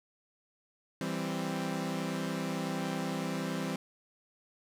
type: chord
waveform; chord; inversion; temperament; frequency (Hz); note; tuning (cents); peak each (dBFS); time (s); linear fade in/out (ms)
sawtooth; C major; first; equal with one note detuned; 165.29 / 196 / 261.6; E3 / G3 / C4; +5 / 0 / 0; -33; 1.01-3.76; 2
effects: low-pass 10000 Hz 12 dB/octave + 10-bit